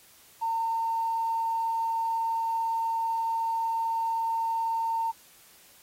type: tone with tanh clipping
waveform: triangle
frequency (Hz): 909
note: A#5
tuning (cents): -44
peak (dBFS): -25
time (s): 0.41-5.12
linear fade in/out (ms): 20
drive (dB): 2
effects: white hiss -56 dBFS RMS until 5.82 s + AAC 48 kbps